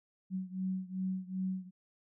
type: beating tone pair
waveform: sine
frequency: 186.4 / 189 Hz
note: F#3 / F#3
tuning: +13 / +37 cents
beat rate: 2.6 Hz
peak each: -36 / -38 dBFS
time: 0.3-1.71 s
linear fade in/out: 50 ms
effects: none